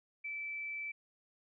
sine tone, 2319 Hz, D7, 22 cents flat, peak -38 dBFS, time 0.24-0.92 s, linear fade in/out 10 ms, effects none

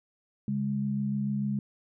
sine tone pair together, 138.59 / 205.5 Hz, C#3 / G#3, 0 / -18 cents, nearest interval perfect fifth, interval 682 cents, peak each -32 / -28 dBFS, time 0.48-1.59 s, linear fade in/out 2 ms, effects none

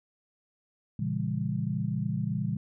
sine chord, A# diminished seventh, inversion none, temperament just, 116.54 / 139.85 / 167.82 / 201.4 Hz, A#2 / C#3 / E3 / G3, 0 / +16 / +31 / +47 cents, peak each -33 dBFS, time 0.99-2.57 s, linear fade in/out 5 ms, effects none

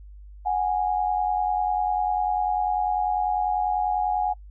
sine tone pair together, 735.9 / 826 Hz, F#5 / G#5, -10 / -10 cents, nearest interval major second, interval 200 cents, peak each -24 dBFS, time 0.45-4.34 s, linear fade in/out 20 ms, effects noise-tail reverb RT60 0.1 s tail -25 dB re dry + added 50 Hz sine -41 dBFS peak until 4.5 s

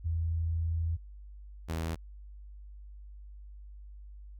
sine / sawtooth tone pair in turn, 82.41 / 81.37 Hz, E2 / E2, 0 / -22 cents, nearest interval unison, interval 22 cents, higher first, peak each -28 dBFS, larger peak neither, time 0.04-0.97 / 1.68-1.96 s, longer first, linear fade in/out 20 ms, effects added 50 Hz sine -45 dBFS peak until 4.39 s

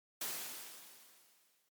white noise with exponential decay, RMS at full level -38 dBFS, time 0.21-1.69 s, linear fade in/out 5 ms, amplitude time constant 320 ms, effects high-pass 200 Hz 12 dB/octave + MP3 96 kbps

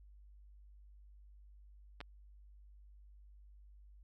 clicks, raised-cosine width 0.3 ms, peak -30 dBFS, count 2, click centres 2.005 / 2.012 s, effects added 50 Hz sine -56 dBFS peak until 4.03 s

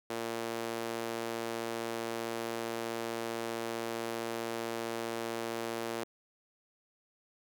sawtooth tone with high-pass filter, 115.4 Hz, A#2, 17 cents flat, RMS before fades -37 dBFS, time 0.1-6.04 s, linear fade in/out 5 ms, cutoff 380 Hz, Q 1.3, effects none

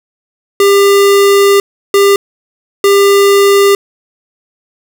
square tone bursts at uneven times, 399.4 Hz, G4, 32 cents sharp, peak -5 dBFS, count 3, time 0.6-1.6 / 1.94-2.16 / 2.84-3.75 s, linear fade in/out 2 ms, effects none

